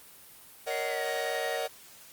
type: chord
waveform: 45% pulse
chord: D# minor seventh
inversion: second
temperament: just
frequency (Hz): 466.7 / 560 / 622.3 / 746.7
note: A#4 / C#5 / D#5 / F#5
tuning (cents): +2 / +18 / 0 / +16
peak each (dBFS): -36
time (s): 0.66-1.68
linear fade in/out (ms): 20
type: tone with pitch glide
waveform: sine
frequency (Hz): 2084 to 1878.2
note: C7 to A#6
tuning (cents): -7 to +13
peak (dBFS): -37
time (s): 0.7-1.57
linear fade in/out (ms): 10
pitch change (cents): -180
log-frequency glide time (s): 0.87-1.02
effects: white hiss -52 dBFS RMS until 2.12 s + Opus 32 kbps